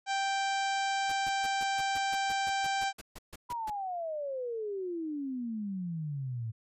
harmonic tone, 784 Hz, G5, in tune, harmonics 1 / 2 / 3 / 4 / 5 / 6 / 7 / 8 / 9 / 10, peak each -30 / -36 / -40 / -42 / -44 / -46 / -47 / -48 / -49 / -50 dBFS, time 0.06-2.93 s, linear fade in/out 50 ms
pink noise bursts, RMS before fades -45 dBFS, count 16, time 1.09-3.702 s, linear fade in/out 5 ms, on 32 ms, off 140 ms
sine exponential sweep, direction down, 987.8 to 108.7 Hz, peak -33 dBFS, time 3.49-6.52 s, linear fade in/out 20 ms
effects resampled to 32000 Hz

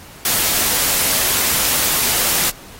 white noise, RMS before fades -17 dBFS, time 0.25-2.5 s, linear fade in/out 2 ms, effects pink hiss -40 dBFS RMS until 2.79 s + AAC 48 kbps

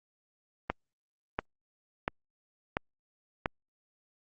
click train, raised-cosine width 0.5 ms, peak -13 dBFS, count 5, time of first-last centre 0.7-3.459 s, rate 1.45 Hz, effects Opus 32 kbps

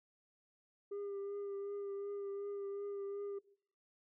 sine tone with vibrato, 401.3 Hz, G4, 41 cents sharp, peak -37 dBFS, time 0.91-3.39 s, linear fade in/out 10 ms, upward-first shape triangle, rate 2.7 Hz, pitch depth 25 cents each way, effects noise-tail reverb RT60 0.6 s tail -21 dB re dry + tanh soft clip ceiling -39 dBFS

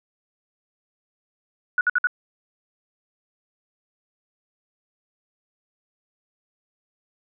sine tone bursts, 1466 Hz, F#6, 16 cents flat, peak -16 dBFS, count 4, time 1.78-2.071 s, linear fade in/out 2 ms, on 30 ms, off 57 ms, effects none

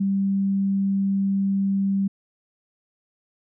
sine tone, 196 Hz, G3, in tune, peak -19 dBFS, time 0-2.08 s, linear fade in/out 10 ms, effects none

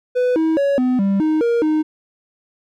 triangle tone with pitch steps, 498.2 / 320.5 / 560 / 252.8 / 196.8 / 311.5 / 469.8 / 309.5 Hz, B4 / E4 / C#5 / B3 / G3 / D#4 / A#4 / D#4, +15 / -49 / +18 / +41 / +7 / +2 / +13 / -9 cents, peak -12 dBFS, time 0.15-1.83 s, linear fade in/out 20 ms, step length 210 ms, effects none

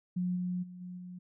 sine tone with level steps, 180 Hz, F#3, 47 cents flat, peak -29 / -31 / -44 / -40 / -42 dBFS, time 0.16-1.19 s, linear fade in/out 10 ms, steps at 0.35 / 0.62 / 0.8 / 0.97 s, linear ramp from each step 20 ms, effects none

